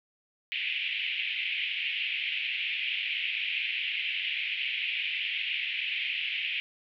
white band-pass noise, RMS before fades -32 dBFS, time 0.52-6.6 s, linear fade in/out 0 ms, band 2200 to 3000 Hz, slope 48 dB/octave, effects none

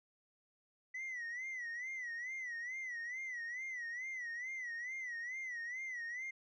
sine tone with vibrato, 1975.5 Hz, B6, in tune, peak -38 dBFS, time 0.94-6.31 s, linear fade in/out 10 ms, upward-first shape sine, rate 2.3 Hz, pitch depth 120 cents each way, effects tanh soft clip ceiling -39 dBFS

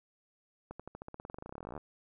accelerating click train, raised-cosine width 1 ms, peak -29 dBFS, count 29, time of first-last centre 0.71-1.778 s, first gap 86 ms, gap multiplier 0.93, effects none

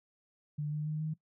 sine tone with pitch steps, 148.7 / 151.12 / 153.59 / 156.09 Hz, D3 / D3 / D#3 / D#3, +22 / +50 / -22 / +6 cents, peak -32 dBFS, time 0.58-1.14 s, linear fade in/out 10 ms, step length 140 ms, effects noise-tail reverb RT60 0.1 s tail -19 dB re dry

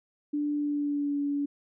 sine tone with pitch glide, 293.7 to 285.8 Hz, D4 to D4, 0 to -47 cents, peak -26 dBFS, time 0.33-1.46 s, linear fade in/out 10 ms, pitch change -47 cents, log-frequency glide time 0.54-1.19 s, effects none

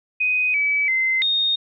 sine tone with pitch steps, 2501 / 2290 / 2068 / 3698 Hz, D#7 / D7 / C7 / A#7, +8 / -44 / -21 / -15 cents, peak -17 dBFS, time 0.2-1.56 s, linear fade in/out 10 ms, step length 340 ms, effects none

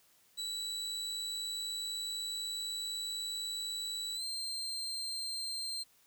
35% pulse tone with pitch glide, 3944 to 4159 Hz, B7 to C8, -3 to -11 cents, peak -35 dBFS, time 0.37-5.84 s, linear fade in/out 20 ms, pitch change +92 cents, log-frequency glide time 4.15-4.24 s, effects white hiss -67 dBFS RMS until 6.06 s

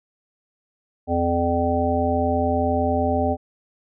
harmonic tone, 85.5 Hz, F2, 36 cents flat, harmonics 1 / 3 / 5 / 7 / 9, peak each -25 / -24 / -27 / -24 / -24 dBFS, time 1.07-3.37 s, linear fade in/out 50 ms, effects none

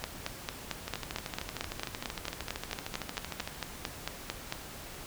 two click trains, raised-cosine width 0.2 ms, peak -18 / -15 dBFS, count 35 / 21, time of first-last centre 0.88-3.475 / 0.04-4.524 s, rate 13.1 / 4.46 Hz, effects pink hiss -45 dBFS RMS until 5.06 s

